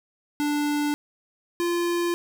square tone pair in turn, 293.7 / 345.7 Hz, D4 / F4, 0 / -18 cents, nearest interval minor third, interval 282 cents, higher second, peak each -23 dBFS, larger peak neither, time 0.4-0.94 / 1.6-2.14 s, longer neither, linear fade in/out 0 ms, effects none

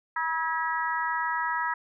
harmonic tone with a mistuned harmonic, 322 Hz, E4, 41 cents flat, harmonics 3 / 4 / 5 / 6, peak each -29 / -32 / -32 / -34 dBFS, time 0.16-1.74 s, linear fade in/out 5 ms, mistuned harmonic 5, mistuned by +41 cents, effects none

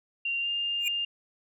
sine tone with pitch glide, 2770 to 2807 Hz, F7 to F7, -15 to +8 cents, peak -27 dBFS, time 0.25-1.05 s, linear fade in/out 5 ms, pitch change +23 cents, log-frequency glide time 0.4-0.48 s
square tone with exponential growth, 2455 Hz, D#7, 24 cents flat, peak -24 dBFS, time 0.79-0.88 s, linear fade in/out 2 ms, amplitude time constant 18 ms
effects none

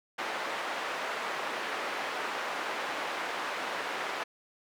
white band-pass noise, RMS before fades -35 dBFS, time 0.18-4.24 s, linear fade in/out 10 ms, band 430 to 1700 Hz, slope 12 dB/octave, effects none

